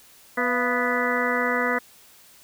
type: harmonic tone with a mistuned harmonic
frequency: 246.9 Hz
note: B3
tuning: in tune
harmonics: 1 / 2 / 3 / 4 / 5 / 6 / 7 / 8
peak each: -29 / -27 / -32 / -31 / -29 / -30 / -30 / -27 dBFS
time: 0.37-1.79 s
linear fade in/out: 10 ms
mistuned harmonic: 3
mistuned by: -110 cents
effects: white hiss -52 dBFS RMS until 2.43 s